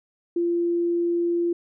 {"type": "tone", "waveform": "sine", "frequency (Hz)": 343.8, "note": "F4", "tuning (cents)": -27, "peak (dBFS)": -20, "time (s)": [0.36, 1.53], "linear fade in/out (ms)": 5, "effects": []}